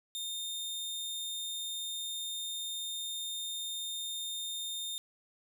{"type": "tone", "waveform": "sawtooth", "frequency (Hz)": 3641, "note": "A#7", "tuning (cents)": -41, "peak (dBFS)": -33, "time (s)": [0.15, 4.98], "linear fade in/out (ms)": 0, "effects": []}